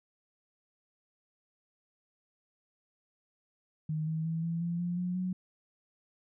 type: tone with pitch steps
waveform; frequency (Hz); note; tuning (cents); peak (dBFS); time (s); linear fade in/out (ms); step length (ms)
sine; 155.56 / 159.29 / 163.11 / 167.01 / 171.02 / 175.12 / 179.31 / 183.61; D#3 / D#3 / E3 / E3 / F3 / F3 / F3 / F#3; 0 / +41 / -18 / +23 / -36 / +5 / +46 / -13; -30; 3.89-5.33; 5; 180
effects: none